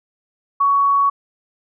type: tone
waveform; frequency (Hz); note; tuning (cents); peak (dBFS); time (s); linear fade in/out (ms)
sine; 1120; C#6; +18; -12; 0.6-1.1; 10
effects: none